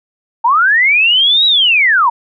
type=linear two-way sweep; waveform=sine; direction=up then down; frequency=880 to 3909 to 880 Hz; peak=-7 dBFS; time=0.44-2.1 s; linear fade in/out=10 ms; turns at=1.46 s; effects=none